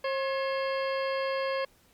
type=harmonic tone with a mistuned harmonic; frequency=537 Hz; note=C5; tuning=45 cents sharp; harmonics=1 / 2 / 3 / 4 / 5 / 6 / 8 / 9; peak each=-29 / -35 / -39 / -41 / -43 / -45 / -47 / -48 dBFS; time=0.04-1.65 s; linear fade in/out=5 ms; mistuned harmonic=3; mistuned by=+79 cents; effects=pink hiss -63 dBFS RMS until 1.93 s + Opus 48 kbps